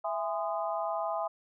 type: harmonic tone with a mistuned harmonic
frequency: 205.8 Hz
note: G#3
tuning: 16 cents flat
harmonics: 3 / 4 / 5 / 6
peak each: -33 / -35 / -37 / -39 dBFS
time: 0.04-1.28 s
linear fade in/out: 10 ms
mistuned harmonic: 3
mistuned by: +120 cents
effects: none